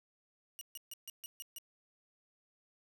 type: tone bursts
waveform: 10% pulse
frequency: 2882 Hz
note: F#7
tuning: 46 cents flat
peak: -35 dBFS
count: 7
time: 0.59-1.584 s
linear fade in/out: 0 ms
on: 22 ms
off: 140 ms
effects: 11-bit